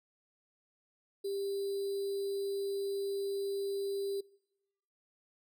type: tone with sample-and-hold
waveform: sine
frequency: 396 Hz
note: G4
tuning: 18 cents sharp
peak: -33 dBFS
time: 1.24-4.21 s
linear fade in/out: 10 ms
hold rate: 4410 Hz
effects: noise-tail reverb RT60 0.9 s tail -24 dB re dry